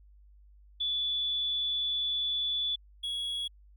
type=tone pair in turn; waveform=sine / triangle; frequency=3455 / 3341 Hz; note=A7 / G#7; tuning=-32 / +10 cents; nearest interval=minor second; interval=58 cents; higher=first; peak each=-28 / -30 dBFS; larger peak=first; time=0.8-2.76 / 3.03-3.48 s; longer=first; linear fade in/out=10 ms; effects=added 50 Hz sine -54 dBFS peak until 3.76 s